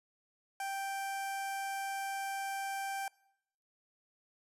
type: tone with notch filter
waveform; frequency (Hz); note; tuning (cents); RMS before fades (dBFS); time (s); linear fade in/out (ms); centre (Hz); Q
sawtooth; 784; G5; 0; -38; 0.6-3.08; 2; 3800; 1.5
effects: noise-tail reverb RT60 0.8 s tail -24 dB re dry + resampled to 32000 Hz